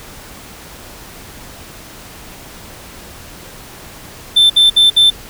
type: tone bursts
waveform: triangle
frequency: 3548 Hz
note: A7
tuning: 14 cents sharp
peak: -4 dBFS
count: 4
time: 4.36-5.103 s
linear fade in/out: 10 ms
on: 140 ms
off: 61 ms
effects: pink hiss -35 dBFS RMS until 5.29 s